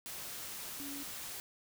sine tone in noise, 282.7 Hz, C#4, 34 cents sharp, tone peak -44 dBFS, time 0.8-1.03 s, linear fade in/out 0 ms, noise white, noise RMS -44 dBFS, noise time 0.06-1.4 s, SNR -3 dB, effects none

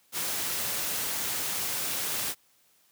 white noise, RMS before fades -31 dBFS, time 0.12-2.35 s, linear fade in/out 50 ms, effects white hiss -65 dBFS RMS until 2.91 s + high-pass 80 Hz 12 dB/octave

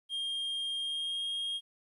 triangle tone with pitch glide, 3217 to 3247 Hz, G7 to G#7, +44 to -40 cents, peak -31 dBFS, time 0.09-1.61 s, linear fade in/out 50 ms, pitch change +16 cents, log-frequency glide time 0.79-1.26 s, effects resampled to 32000 Hz + 12-bit

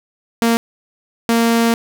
sawtooth tone bursts at uneven times, 231.1 Hz, A#3, 15 cents flat, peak -8 dBFS, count 2, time 0.42-0.57 / 1.29-1.74 s, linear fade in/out 0 ms, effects none

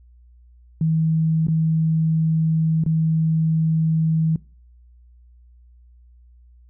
sine tone with dropouts, 160 Hz, D#3, 49 cents sharp, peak -16 dBFS, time 0.81-4.36 s, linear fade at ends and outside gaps 2 ms, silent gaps 1.469-1.483 / 2.838-2.862 s, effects noise-tail reverb RT60 0.4 s tail -22 dB re dry + added 60 Hz sine -47 dBFS peak until 6.69 s

